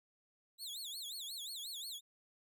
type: tone with vibrato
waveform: sawtooth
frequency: 3812 Hz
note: A#7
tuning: 38 cents sharp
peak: -40 dBFS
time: 0.58-2.01 s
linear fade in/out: 50 ms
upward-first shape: sine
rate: 5.6 Hz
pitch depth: 250 cents each way
effects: none